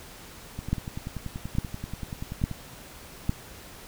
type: two click trains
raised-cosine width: 5 ms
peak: -11 / -21 dBFS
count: 4 / 21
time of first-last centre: 0.73-3.294 / 0.59-2.513 s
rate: 1.17 / 10.4 Hz
effects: pink hiss -46 dBFS RMS until 3.87 s